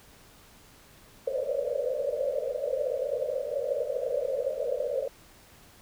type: band-pass noise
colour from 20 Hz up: white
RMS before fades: -30 dBFS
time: 1.27-5.08 s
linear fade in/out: 5 ms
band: 480 to 590 Hz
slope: 96 dB/octave
effects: pink hiss -55 dBFS RMS until 5.81 s